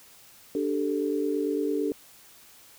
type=chord; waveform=sine; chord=D suspended fourth; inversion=none; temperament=just; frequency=293.7 / 391.6 / 440.5 Hz; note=D4 / G4 / A4; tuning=0 / -2 / +2 cents; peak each=-28 / -30 / -29 dBFS; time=0.55-1.92 s; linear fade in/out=2 ms; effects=white hiss -53 dBFS RMS until 2.78 s